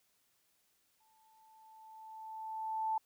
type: tone with exponential growth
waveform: sine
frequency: 880 Hz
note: A5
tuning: in tune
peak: -30 dBFS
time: 1-2.98 s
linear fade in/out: 5 ms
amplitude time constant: 430 ms
effects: white hiss -75 dBFS RMS until 3.05 s